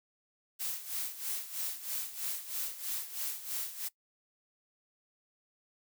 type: noise with tremolo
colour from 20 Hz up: blue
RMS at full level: -35 dBFS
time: 0.59-3.89 s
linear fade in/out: 20 ms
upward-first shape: sine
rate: 3.1 Hz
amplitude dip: 75%
effects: noise-tail reverb RT60 0.1 s tail -20 dB re dry